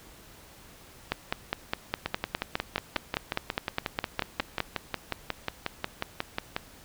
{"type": "two click trains", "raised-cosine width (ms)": 0.3, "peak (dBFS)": [-12, -10], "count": [26, 18], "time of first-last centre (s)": [[2.06, 6.565], [1.12, 4.604]], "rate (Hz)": [5.55, 4.88], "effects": ["pink hiss -52 dBFS RMS until 6.84 s"]}